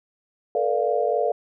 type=chord; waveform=sine; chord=B half-diminished seventh; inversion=third; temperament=equal with one note detuned; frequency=440 / 483.7 / 587.3 / 698.5 Hz; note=A4 / B4 / D5 / F5; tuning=0 / -36 / 0 / 0 cents; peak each=-25 dBFS; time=0.55-1.32 s; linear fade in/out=2 ms; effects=none